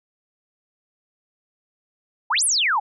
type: exponential two-way sweep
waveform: sine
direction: up then down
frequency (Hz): 769 to 11370 to 769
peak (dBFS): -17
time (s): 2.3-2.8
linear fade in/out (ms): 10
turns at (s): 2.44
effects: none